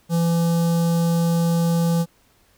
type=tone with notch filter; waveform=square; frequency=168.4 Hz; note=E3; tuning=37 cents sharp; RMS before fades=-19 dBFS; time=0.09-2.06 s; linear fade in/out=50 ms; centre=2100 Hz; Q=0.53; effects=pink hiss -59 dBFS RMS until 2.57 s